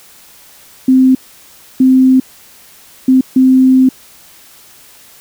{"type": "tone bursts at uneven times", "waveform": "sine", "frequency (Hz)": 260, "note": "C4", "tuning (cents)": -11, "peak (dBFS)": -4, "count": 4, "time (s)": [[0.88, 1.15], [1.8, 2.2], [3.08, 3.21], [3.36, 3.89]], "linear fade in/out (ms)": 5, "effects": ["white hiss -41 dBFS RMS until 5.2 s"]}